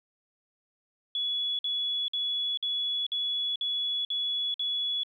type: tone bursts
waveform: sine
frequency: 3393 Hz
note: G#7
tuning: 36 cents sharp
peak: -27 dBFS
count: 8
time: 1.15-5.034 s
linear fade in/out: 2 ms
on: 440 ms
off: 52 ms
effects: 11-bit